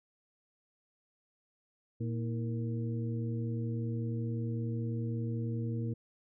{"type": "harmonic tone with a mistuned harmonic", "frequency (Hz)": 116.4, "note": "A#2", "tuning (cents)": -2, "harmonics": [1, 2, 3, 4], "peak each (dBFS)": [-33, -39, -43, -45], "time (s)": [2, 5.94], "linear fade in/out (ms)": 10, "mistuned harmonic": 3, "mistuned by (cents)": -130, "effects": []}